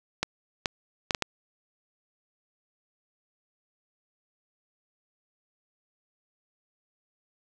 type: clicks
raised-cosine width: 0.2 ms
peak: -8 dBFS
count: 5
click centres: 0.23 / 0.658 / 1.108 / 1.148 / 1.223 s
effects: none